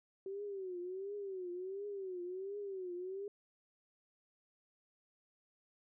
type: tone with vibrato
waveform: sine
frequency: 380.5 Hz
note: F#4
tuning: 48 cents sharp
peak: -40 dBFS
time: 0.26-3.28 s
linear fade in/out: 2 ms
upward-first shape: triangle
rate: 1.4 Hz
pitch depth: 150 cents each way
effects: none